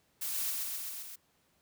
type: noise with echo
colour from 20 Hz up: blue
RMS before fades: -36 dBFS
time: 0.21-0.51 s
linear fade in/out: 10 ms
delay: 130 ms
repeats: 5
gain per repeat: -2 dB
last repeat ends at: 1.16 s
effects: pink hiss -71 dBFS RMS until 1.61 s + high-pass 80 Hz 12 dB/octave